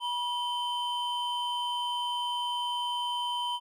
triangle tone pair together, 970 / 3080 Hz, B5 / G7, -31 / -31 cents, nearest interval octave + minor sixth, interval 2000 cents, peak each -29 / -32 dBFS, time 0-3.6 s, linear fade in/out 50 ms, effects none

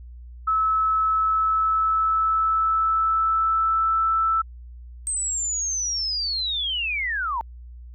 sine tone with pitch glide, 1300 to 1322 Hz, E6 to E6, -24 to +5 cents, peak -18 dBFS, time 0.47-4.42 s, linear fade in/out 10 ms, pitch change +29 cents, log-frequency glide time 1.03-4.05 s
sine linear sweep, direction down, 8372 to 872 Hz, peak -23 dBFS, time 5.07-7.41 s, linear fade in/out 0 ms
effects added 60 Hz sine -38 dBFS peak until 7.94 s

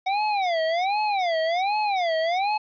square tone with vibrato, 739 Hz, F#5, 2 cents flat, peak -22 dBFS, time 0.06-2.58 s, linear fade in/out 10 ms, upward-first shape sine, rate 1.3 Hz, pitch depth 250 cents each way, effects resampled to 11025 Hz + 9-bit

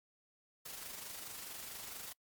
white noise with amplitude modulation, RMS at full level -45 dBFS, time 0.65-2.13 s, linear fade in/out 10 ms, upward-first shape sine, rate 24.6 Hz, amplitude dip 45%, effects noise-tail reverb RT60 0.1 s tail -25 dB re dry + Opus 48 kbps

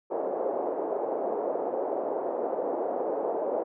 pink band-pass noise, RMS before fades -30 dBFS, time 0.1-3.64 s, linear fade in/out 20 ms, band 410 to 690 Hz, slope 24 dB/octave, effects none

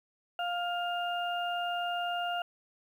harmonic tone, 703 Hz, F5, 11 cents sharp, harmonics 1 / 2 / 4, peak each -32 / -37 / -38 dBFS, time 0.39-2.42 s, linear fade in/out 2 ms, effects 10-bit

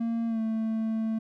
triangle tone with pitch glide, 230 to 222 Hz, A#3 to A3, -23 to +16 cents, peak -24 dBFS, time 0-1.19 s, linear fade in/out 10 ms, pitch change -61 cents, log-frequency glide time 0.27-0.4 s, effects none

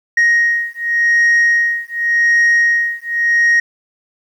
sine beating tone pair, 1874 / 1874.88 Hz, A#6 / A#6, +9 / +9 cents, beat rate 0.88 Hz, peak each -12 dBFS, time 0.17-3.6 s, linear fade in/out 5 ms, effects tanh soft clip ceiling -7 dBFS + 8-bit

